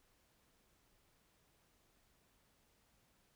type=silence; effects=pink hiss -74 dBFS RMS until 3.35 s